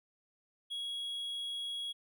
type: tone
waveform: triangle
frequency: 3322 Hz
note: G#7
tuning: in tune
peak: -35 dBFS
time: 0.7-1.93 s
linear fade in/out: 20 ms
effects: none